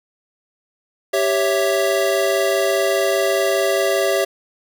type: chord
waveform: square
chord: C# diminished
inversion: second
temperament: equal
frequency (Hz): 392 / 554.4 / 659.3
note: G4 / C#5 / E5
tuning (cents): 0 / 0 / 0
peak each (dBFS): -21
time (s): 1.13-4.25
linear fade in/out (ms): 10
effects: none